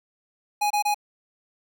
square tone bursts, 830.6 Hz, G#5, in tune, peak -21 dBFS, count 3, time 0.61-0.945 s, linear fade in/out 10 ms, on 95 ms, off 25 ms, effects none

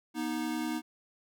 square tone pair together, 241.6 / 312.1 Hz, B3 / D#4, -38 / +5 cents, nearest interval major third, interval 443 cents, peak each -36 / -34 dBFS, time 0.14-0.82 s, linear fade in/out 50 ms, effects none

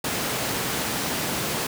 pink high-pass noise, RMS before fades -27 dBFS, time 0.04-1.67 s, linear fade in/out 5 ms, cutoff 130 Hz, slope 12 dB/octave, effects none

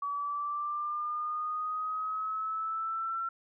sine linear sweep, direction up, 1138 to 1352 Hz, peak -31 dBFS, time 0.02-3.29 s, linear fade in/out 5 ms, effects none

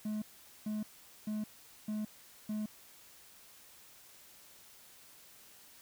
triangle tone bursts, 213.2 Hz, G#3, 46 cents sharp, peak -32 dBFS, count 5, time 0.05-2.66 s, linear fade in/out 5 ms, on 170 ms, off 440 ms, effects white hiss -58 dBFS RMS until 5.81 s

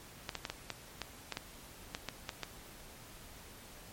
clicks, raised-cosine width 0.2 ms, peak -19 dBFS, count 12, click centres 0.292 / 0.353 / 0.452 / 0.5 / 0.703 / 1.017 / 1.323 / 1.371 / 1.949 / 2.087 / 2.292 / 2.433 s, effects pink hiss -53 dBFS RMS until 3.92 s + MP3 64 kbps

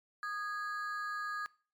triangle ring-modulated tone, 1445 Hz, F#6, 41 cents flat, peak -31 dBFS, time 0.23-1.46 s, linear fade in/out 0 ms, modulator 212 Hz, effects noise-tail reverb RT60 0.4 s tail -21 dB re dry + MP3 96 kbps

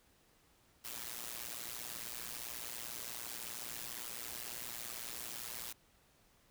white noise with amplitude modulation, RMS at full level -41 dBFS, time 0.84-5.73 s, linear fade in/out 10 ms, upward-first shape sine, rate 118 Hz, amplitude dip 85%, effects pink hiss -69 dBFS RMS until 6.5 s

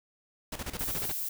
pink noise with tremolo, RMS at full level -36 dBFS, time 0.52-1.12 s, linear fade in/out 5 ms, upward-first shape square, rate 14 Hz, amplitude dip 75%
violet noise, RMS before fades -34 dBFS, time 0.79-1.29 s, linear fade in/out 5 ms
effects none

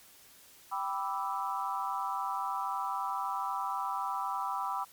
sine chord, E minor seventh, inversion first, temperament equal, 784 / 987.8 / 1174.7 / 1318.5 Hz, G5 / B5 / D6 / E6, 0 / 0 / 0 / 0 cents, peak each -37 / -35 / -37 / -39 dBFS, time 0.71-4.85 s, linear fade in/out 20 ms, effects white hiss -57 dBFS RMS until 4.92 s + MP3 96 kbps

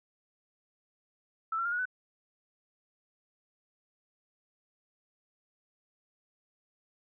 sine tone with pitch steps, 1318.5 / 1361.8 / 1406.6 / 1452.9 / 1500.6 Hz, E6 / F6 / F6 / F#6 / F#6, 0 / -44 / +12 / -32 / +24 cents, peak -29 dBFS, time 1.52-1.855 s, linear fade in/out 5 ms, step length 67 ms, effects none

